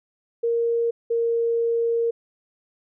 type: tone pair in turn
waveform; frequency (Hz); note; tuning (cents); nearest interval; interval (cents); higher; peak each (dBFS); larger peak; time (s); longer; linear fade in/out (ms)
sine; 466.2 / 464.2; A#4 / A#4; 0 / -7; unison; 7; first; -19; neither; 0.43-0.91 / 1.1-2.11; second; 10
effects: none